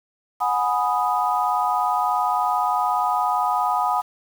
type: chord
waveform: sine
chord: G# minor seventh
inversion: third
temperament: equal with one note detuned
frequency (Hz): 730.6 / 830.6 / 987.8 / 1244.5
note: F#5 / G#5 / B5 / D#6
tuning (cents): -22 / 0 / 0 / 0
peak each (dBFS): -24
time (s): 0.4-4.02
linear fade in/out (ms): 20
effects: 7-bit